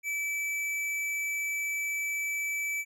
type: tone with hard clipping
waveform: sine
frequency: 2308 Hz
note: D7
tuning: 31 cents flat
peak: -31 dBFS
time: 0.03-2.85 s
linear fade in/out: 50 ms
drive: 14 dB
effects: none